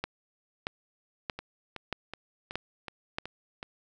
two click trains, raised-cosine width 0.3 ms, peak -22 / -15 dBFS, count 7 / 6, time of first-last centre 1.39-3.629 / 0.04-3.185 s, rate 2.68 / 1.59 Hz, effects none

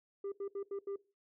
sine tone bursts at uneven times, 397.7 Hz, G4, 25 cents sharp, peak -34 dBFS, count 5, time 0.24-0.32 / 0.4-0.48 / 0.55-0.63 / 0.71-0.79 / 0.87-0.96 s, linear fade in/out 5 ms, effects noise-tail reverb RT60 0.3 s tail -20 dB re dry + tanh soft clip ceiling -36 dBFS

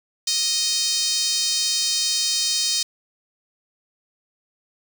5% pulse tone with high-pass filter, 622.3 Hz, D#5, in tune, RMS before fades -22 dBFS, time 0.27-2.83 s, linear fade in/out 5 ms, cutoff 4400 Hz, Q 1.8, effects none

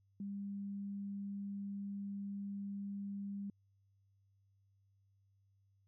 sine tone, 200 Hz, G3, 35 cents sharp, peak -40 dBFS, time 0.2-3.5 s, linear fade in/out 2 ms, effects added 98 Hz sine -70 dBFS peak until 5.87 s

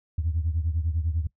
sine beating tone pair, 78.9 / 88.9 Hz, D#2 / F2, +25 / +31 cents, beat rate 10 Hz, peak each -24 / -28 dBFS, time 0.18-1.27 s, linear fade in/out 5 ms, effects noise-tail reverb RT60 0.1 s tail -21 dB re dry + tanh soft clip ceiling -17 dBFS

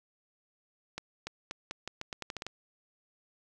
accelerating click train, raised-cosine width 0.2 ms, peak -20 dBFS, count 12, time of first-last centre 0.98-2.466 s, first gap 290 ms, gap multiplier 0.83, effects none

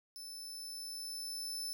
sawtooth tone with level ramp, 5274 Hz, E8, in tune, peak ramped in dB -43 to -35 dBFS, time 0.16-1.73 s, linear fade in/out 0 ms, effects none

